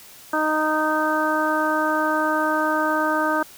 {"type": "harmonic tone", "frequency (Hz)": 309.3, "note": "D#4", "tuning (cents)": -10, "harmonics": [1, 2, 3, 4, 5], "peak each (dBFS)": [-25, -25, -25, -25, -25], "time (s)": [0.33, 3.43], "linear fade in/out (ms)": 5, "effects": ["white hiss -45 dBFS RMS until 3.57 s"]}